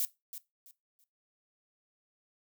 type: noise with echo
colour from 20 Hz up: violet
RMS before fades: -31 dBFS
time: 0-0.05 s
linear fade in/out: 0 ms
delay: 330 ms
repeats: 3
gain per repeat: -12 dB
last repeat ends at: 1.04 s
effects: noise-tail reverb RT60 0.2 s tail -17 dB re dry